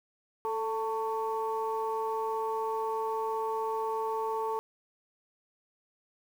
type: tone cluster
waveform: sine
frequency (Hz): 441 / 892 / 1115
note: A4 / A5 / C#6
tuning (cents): +4 / +23 / +10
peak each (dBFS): -32 / -32 / -37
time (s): 0.45-4.59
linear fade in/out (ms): 0
effects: tanh soft clip ceiling -21 dBFS + 9-bit